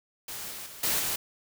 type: noise with level steps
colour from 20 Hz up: white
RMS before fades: -38 / -40 / -45 / -27 / -30 dBFS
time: 0.28-1.16 s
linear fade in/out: 5 ms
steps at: 0.51 / 0.66 / 0.83 / 0.99 s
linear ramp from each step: 5 ms
effects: none

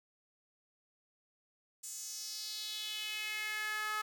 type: tone with high-pass filter sweep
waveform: sawtooth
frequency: 427.3 Hz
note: G#4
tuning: 49 cents sharp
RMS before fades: -40 dBFS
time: 1.83-4.02 s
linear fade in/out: 10 ms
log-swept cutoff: 7600 to 1300 Hz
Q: 3.3
effects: none

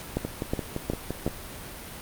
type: two click trains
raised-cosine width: 2 ms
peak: -12 / -15 dBFS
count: 4 / 7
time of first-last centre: 0.17-1.265 / 0.25-1.277 s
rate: 2.74 / 5.84 Hz
effects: pink hiss -40 dBFS RMS until 2.01 s + Opus 48 kbps

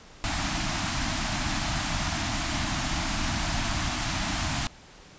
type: band-stop noise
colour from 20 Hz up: pink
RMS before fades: -28 dBFS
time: 0.24-4.67 s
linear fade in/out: 0 ms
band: 330 to 620 Hz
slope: 96 dB/octave
effects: pink hiss -50 dBFS RMS until 5.18 s + resampled to 16000 Hz

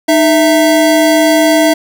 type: tone pair together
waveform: square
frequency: 308 / 659.3 Hz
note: D#4 / E5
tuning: -17 / 0 cents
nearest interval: octave + minor second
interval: 1317 cents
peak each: -10 dBFS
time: 0.08-1.74 s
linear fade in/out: 10 ms
effects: none

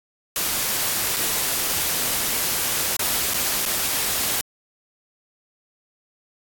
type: noise with dropouts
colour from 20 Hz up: white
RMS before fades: -23 dBFS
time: 0.36-4.41 s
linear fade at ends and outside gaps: 1 ms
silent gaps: 1.164-1.167 / 2.966-2.993 / 3.337-3.342 / 3.654-3.66 s
effects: AAC 64 kbps

